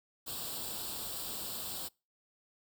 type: noise with comb filter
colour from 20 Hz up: white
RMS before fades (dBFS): -40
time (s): 0.26-1.89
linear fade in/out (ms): 20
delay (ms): 0.24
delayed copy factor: +0.75
effects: noise-tail reverb RT60 0.3 s tail -26 dB re dry